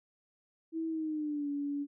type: tone with pitch glide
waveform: sine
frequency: 324.6 to 285.9 Hz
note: E4 to D4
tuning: -27 to -46 cents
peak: -32 dBFS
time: 0.72-1.87 s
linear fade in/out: 50 ms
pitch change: -219 cents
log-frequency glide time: 0.88-1.49 s
effects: none